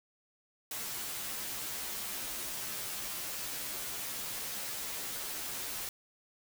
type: noise with comb filter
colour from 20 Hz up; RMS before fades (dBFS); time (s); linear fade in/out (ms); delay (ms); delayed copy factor
white; -39; 0.71-5.89; 2; 12; -0.95
effects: none